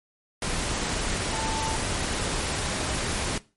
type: tone in noise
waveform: sine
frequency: 885 Hz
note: A5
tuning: 10 cents sharp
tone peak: -31 dBFS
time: 1.33-1.76 s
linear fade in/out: 2 ms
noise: pink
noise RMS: -28 dBFS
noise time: 0.42-3.38 s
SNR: -6 dB
effects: noise-tail reverb RT60 0.3 s tail -19 dB re dry + MP3 48 kbps